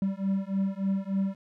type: beating tone pair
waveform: triangle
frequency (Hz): 192.7 / 196.1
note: G3 / G3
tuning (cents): -29 / +1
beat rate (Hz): 3.4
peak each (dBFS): -27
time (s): 0.02-1.35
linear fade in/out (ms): 2
effects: none